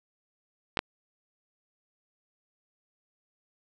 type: clicks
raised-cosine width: 0.3 ms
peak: -10 / -9 dBFS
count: 2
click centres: 0.772 / 0.791 s
effects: none